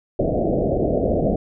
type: low-pass noise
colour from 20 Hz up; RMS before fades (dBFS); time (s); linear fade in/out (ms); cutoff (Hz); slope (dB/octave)
white; -20; 0.19-1.36; 5; 690; 96
effects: none